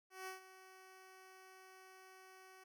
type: tone with ADSR envelope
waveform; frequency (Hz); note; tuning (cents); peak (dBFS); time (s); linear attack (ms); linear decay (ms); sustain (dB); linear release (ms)
10% pulse; 376.5; F#4; +30; -36; 0.1-2.64; 170; 130; -14; 8
effects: none